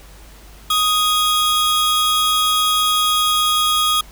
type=tone pair together; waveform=45% pulse; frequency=1244.5 / 3322 Hz; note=D#6 / G#7; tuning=0 / 0 cents; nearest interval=octave + perfect fourth; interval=1700 cents; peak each=-17 dBFS; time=0.7-4.01 s; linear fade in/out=5 ms; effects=added 50 Hz sine -41 dBFS peak until 4.11 s + pink hiss -45 dBFS RMS until 4.11 s